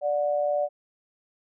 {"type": "tone pair together", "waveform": "sine", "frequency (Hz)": [586.8, 730], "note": ["D5", "F#5"], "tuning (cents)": [-2, -24], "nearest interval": "major third", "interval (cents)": 378, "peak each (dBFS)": [-23, -29], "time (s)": [0.01, 0.69], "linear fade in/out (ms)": 50, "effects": []}